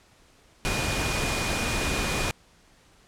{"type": "tone in noise", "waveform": "sine", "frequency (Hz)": 2449, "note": "D#7", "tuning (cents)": -28, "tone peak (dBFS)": -33, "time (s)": [0.65, 2.31], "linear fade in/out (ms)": 0, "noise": "pink", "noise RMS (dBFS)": -27, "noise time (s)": [0.65, 2.31], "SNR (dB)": -9, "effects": ["pink hiss -58 dBFS RMS until 3.07 s", "low-pass 9000 Hz 12 dB/octave"]}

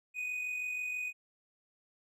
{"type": "tone with amplitude modulation", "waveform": "triangle", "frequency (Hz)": 2489, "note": "D#7", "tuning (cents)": 0, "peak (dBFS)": -31, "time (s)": [0.14, 1.13], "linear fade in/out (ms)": 50, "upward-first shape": "sine", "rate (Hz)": 46.2, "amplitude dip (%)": 40, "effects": []}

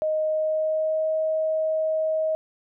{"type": "tone with pitch glide", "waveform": "sine", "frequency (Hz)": [622.3, 631.4], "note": ["D#5", "D#5"], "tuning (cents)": [0, 25], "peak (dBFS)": -21, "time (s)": [0.02, 2.35], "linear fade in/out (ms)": 0, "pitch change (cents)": 25, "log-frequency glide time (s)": [0.26, 1.14], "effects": []}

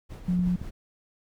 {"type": "noise with tremolo", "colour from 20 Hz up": "brown", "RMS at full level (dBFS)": -38, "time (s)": [0.09, 0.71], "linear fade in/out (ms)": 20, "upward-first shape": "sine", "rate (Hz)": 5.6, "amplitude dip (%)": 50}
{"type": "tone", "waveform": "sine", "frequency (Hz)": 179, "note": "F3", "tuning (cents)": 43, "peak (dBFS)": -22, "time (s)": [0.28, 0.56], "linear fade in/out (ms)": 5}
{"type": "clicks", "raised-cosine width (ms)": 5, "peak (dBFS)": -23, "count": 3, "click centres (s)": [0.393, 0.476, 0.616]}
{"effects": []}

